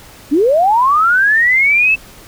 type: linear sweep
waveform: sine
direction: up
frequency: 261.6 to 2658 Hz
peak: -8 dBFS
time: 0.31-1.96 s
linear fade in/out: 20 ms
effects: pink hiss -39 dBFS RMS until 2.27 s